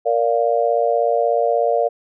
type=chord; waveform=sine; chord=Bb major; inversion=none; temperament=just; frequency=466.2 / 582.7 / 699.2 Hz; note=Bb4 / D5 / F5; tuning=0 / -14 / +2 cents; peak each=-19 dBFS; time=0.05-1.89 s; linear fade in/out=20 ms; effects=none